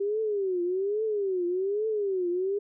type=tone with vibrato; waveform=sine; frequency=392 Hz; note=G4; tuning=in tune; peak=-25 dBFS; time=0-2.59 s; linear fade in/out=10 ms; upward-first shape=triangle; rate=1.2 Hz; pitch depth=220 cents each way; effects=none